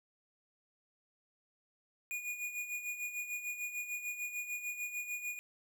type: tone with tremolo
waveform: square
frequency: 2448 Hz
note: D#7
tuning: 29 cents flat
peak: -36 dBFS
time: 2.11-5.39 s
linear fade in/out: 0 ms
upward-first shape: sine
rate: 6.7 Hz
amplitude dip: 65%
effects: none